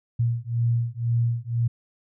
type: beating tone pair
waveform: sine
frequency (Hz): 116.7 / 118.7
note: A#2 / A#2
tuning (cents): +2 / +32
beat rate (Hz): 2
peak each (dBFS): -24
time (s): 0.19-1.68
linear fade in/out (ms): 10
effects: none